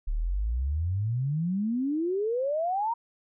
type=exponential sweep; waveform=sine; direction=up; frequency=34.65 to 955 Hz; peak=-25 dBFS; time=0.07-2.94 s; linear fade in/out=10 ms; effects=none